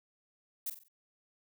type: noise with echo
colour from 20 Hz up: violet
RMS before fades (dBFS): -36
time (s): 0.66-0.7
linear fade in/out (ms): 5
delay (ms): 46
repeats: 4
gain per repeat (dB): -8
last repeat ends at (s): 0.884
effects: none